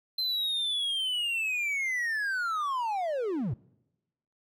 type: linear sweep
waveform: triangle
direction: down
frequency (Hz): 4114 to 97.9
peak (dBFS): -26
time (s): 0.18-3.54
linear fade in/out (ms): 5
effects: noise-tail reverb RT60 1.0 s tail -25 dB re dry